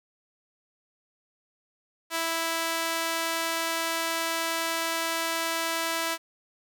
sawtooth tone with high-pass filter, 329.6 Hz, E4, in tune, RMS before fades -29 dBFS, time 2.1-6.18 s, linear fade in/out 50 ms, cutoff 880 Hz, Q 0.62, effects none

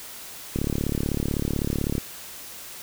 click train, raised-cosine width 3 ms, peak -12 dBFS, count 52, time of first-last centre 0.56-1.981 s, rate 35.9 Hz, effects white hiss -40 dBFS RMS until 2.82 s

